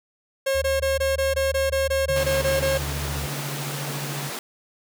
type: tone bursts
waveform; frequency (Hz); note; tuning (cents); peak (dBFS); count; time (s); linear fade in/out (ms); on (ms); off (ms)
45% pulse; 540; C#5; -45; -20; 13; 0.46-2.78; 10; 160; 20
type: tone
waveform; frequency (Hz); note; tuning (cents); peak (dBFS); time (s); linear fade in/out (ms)
sine; 73.42; D2; 0; -29; 0.54-3.27; 20
type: tone with tremolo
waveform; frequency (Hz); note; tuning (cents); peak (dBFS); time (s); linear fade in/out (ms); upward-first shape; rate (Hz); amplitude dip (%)
sine; 142.7; D3; -49; -28; 2.09-4.3; 5; sine; 14; 50
type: high-pass noise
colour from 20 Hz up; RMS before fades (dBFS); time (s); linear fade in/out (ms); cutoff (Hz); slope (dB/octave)
pink; -32; 2.16-4.39; 2; 210; 48
effects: none